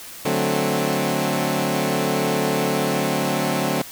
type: chord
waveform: 15% pulse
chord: D dominant seventh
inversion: none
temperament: equal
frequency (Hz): 146.83 / 185 / 220 / 261.6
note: D3 / F#3 / A3 / C4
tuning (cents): 0 / 0 / 0 / 0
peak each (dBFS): -19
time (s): 0.25-3.82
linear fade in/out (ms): 5
effects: white hiss -38 dBFS RMS until 3.91 s